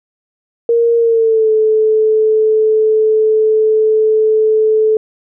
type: tone with pitch glide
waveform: sine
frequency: 466.3 to 435.1 Hz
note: A#4 to A4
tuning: +1 to -19 cents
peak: -8 dBFS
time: 0.69-4.97 s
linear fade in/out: 2 ms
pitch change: -120 cents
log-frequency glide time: 0.97-1.51 s
effects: none